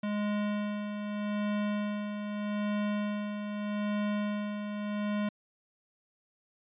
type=tone with tremolo; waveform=square; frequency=207.7 Hz; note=G#3; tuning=in tune; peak=-29 dBFS; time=0.03-5.29 s; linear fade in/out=5 ms; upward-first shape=sine; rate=0.81 Hz; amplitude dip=50%; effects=resampled to 8000 Hz